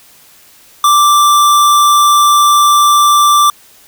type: tone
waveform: square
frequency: 1174.7 Hz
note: D6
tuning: in tune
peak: -6 dBFS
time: 0.84-3.5 s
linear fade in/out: 2 ms
effects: white hiss -43 dBFS RMS until 3.87 s